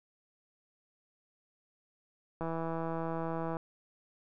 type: click train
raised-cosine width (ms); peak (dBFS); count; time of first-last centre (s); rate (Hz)
1; -23; 191; 2.41-3.569; 164
effects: none